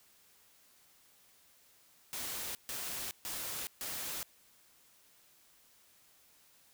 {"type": "noise bursts", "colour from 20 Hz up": "white", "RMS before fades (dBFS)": -40, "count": 4, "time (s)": [2.13, 4.23], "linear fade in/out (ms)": 0, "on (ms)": 420, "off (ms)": 140, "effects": ["white hiss -65 dBFS RMS until 6.73 s"]}